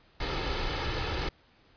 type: noise with comb filter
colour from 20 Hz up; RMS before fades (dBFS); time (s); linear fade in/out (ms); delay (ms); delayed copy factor
pink; -31; 0.2-1.29; 5; 2.3; +0.5
effects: pink hiss -62 dBFS RMS until 1.76 s + resampled to 11025 Hz